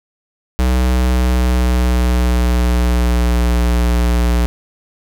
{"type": "tone with pitch glide", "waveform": "square", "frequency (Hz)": [62.9, 59.71], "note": ["B1", "A#1"], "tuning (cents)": [32, 42], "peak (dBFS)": -12, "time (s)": [0.59, 4.46], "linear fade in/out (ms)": 0, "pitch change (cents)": -90, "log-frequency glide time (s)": [0.72, 3.48], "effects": []}